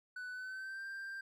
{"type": "tone with pitch glide", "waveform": "triangle", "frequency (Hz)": [1492, 1580.7], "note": ["F#6", "G6"], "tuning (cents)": [14, 14], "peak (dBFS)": -40, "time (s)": [0.16, 1.21], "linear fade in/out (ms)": 5, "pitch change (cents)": 100, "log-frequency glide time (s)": [0.31, 0.84], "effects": []}